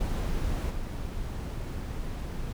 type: noise with level steps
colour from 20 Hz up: brown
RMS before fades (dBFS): -29 / -34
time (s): 0-2.53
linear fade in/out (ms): 10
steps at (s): 0.69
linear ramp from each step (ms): 20
effects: none